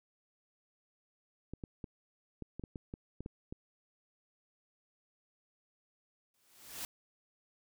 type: clicks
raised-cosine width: 3 ms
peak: -29 dBFS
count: 11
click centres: 1.536 / 1.638 / 1.842 / 2.423 / 2.596 / 2.638 / 2.758 / 2.939 / 3.206 / 3.261 / 3.525 s
type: noise with exponential growth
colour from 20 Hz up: white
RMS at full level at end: -39 dBFS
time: 6.34-6.85 s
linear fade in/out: 1 ms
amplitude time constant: 110 ms
effects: none